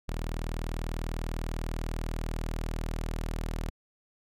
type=tone; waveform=sawtooth; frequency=40.06 Hz; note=E1; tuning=49 cents flat; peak=-27 dBFS; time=0.08-3.7 s; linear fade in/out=10 ms; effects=MP3 96 kbps